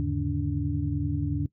sine tone cluster, 80.2 / 102.9 / 142.8 / 153.3 / 289.6 Hz, E2 / G#2 / D3 / D#3 / D4, -47 / -16 / -48 / -25 / -24 cents, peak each -31 / -32 / -30 / -39 / -30 dBFS, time 0-1.46 s, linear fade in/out 0 ms, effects noise-tail reverb RT60 0.1 s tail -19 dB re dry

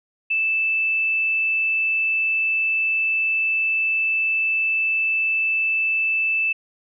sine tone, 2637 Hz, E7, in tune, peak -18 dBFS, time 0.3-6.53 s, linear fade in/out 10 ms, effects none

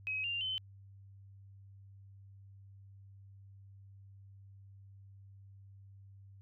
sine tone with pitch steps, 2543 / 2789 / 3059 Hz, D#7 / F7 / G7, +37 / -3 / -43 cents, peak -34 dBFS, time 0.07-0.58 s, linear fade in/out 0 ms, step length 170 ms, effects added 98 Hz sine -53 dBFS peak until 6.41 s

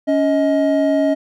triangle tone pair together, 280.6 / 630 Hz, C#4 / D#5, +21 / +21 cents, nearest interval octave + major second, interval 1400 cents, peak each -14 dBFS, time 0.07-1.15 s, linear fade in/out 20 ms, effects none

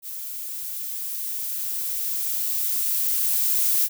violet noise with level ramp, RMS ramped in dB -34 to -20 dBFS, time 0.02-3.89 s, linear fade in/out 50 ms, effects none

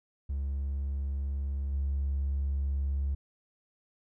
triangle tone with level steps, 69.3 Hz, C#2, in tune, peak -27 / -24 dBFS, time 0.29-3.15 s, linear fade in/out 10 ms, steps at 1.72 s, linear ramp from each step 20 ms, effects tanh soft clip ceiling -24 dBFS

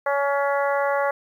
harmonic tone, 281.2 Hz, C#4, 25 cents sharp, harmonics 2 / 3 / 4 / 5 / 6 / 7, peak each -22 / -26 / -28 / -30 / -32 / -33 dBFS, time 0.06-1.11 s, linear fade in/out 5 ms, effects 9-bit

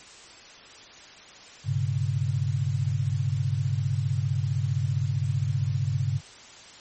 sine tone cluster, 100.5 / 124.8 / 140.1 Hz, G2 / B2 / C#3, +44 / +19 / +19 cents, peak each -27 / -29 / -27 dBFS, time 1.64-6.21 s, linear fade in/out 50 ms, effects white hiss -47 dBFS RMS until 6.8 s + MP3 32 kbps

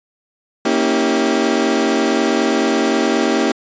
30% pulse chord, A# diminished seventh, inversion none, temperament equal with one note detuned, 233.1 / 277.2 / 322.5 / 392 Hz, A#3 / C#4 / E4 / G4, 0 / 0 / -38 / 0 cents, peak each -17 dBFS, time 0.65-3.52 s, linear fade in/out 5 ms, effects resampled to 16000 Hz

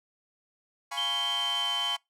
sawtooth chord, C# dominant seventh, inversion first, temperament equal, 698.5 / 830.6 / 987.8 / 1108.7 Hz, E#5 / G#5 / B5 / C#6, 0 / 0 / 0 / 0 cents, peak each -38 / -35 / -36 / -34 dBFS, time 0.91-1.97 s, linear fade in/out 10 ms
sine tone with pitch glide, 3128 to 3092 Hz, G7 to G7, -4 to -24 cents, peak -27 dBFS, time 0.97-1.96 s, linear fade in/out 10 ms, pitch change -20 cents, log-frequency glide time 1.33-1.75 s
effects noise-tail reverb RT60 0.2 s tail -26 dB re dry + low-pass 11000 Hz 12 dB/octave

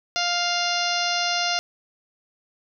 harmonic tone with a mistuned harmonic, 700 Hz, F5, 4 cents sharp, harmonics 1 / 2 / 3 / 4 / 5 / 6 / 7 / 8 / 9, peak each -27 / -29 / -32 / -29 / -32 / -30 / -30 / -32 / -37 dBFS, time 0.16-1.59 s, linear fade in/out 0 ms, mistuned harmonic 7, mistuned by +26 cents, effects none

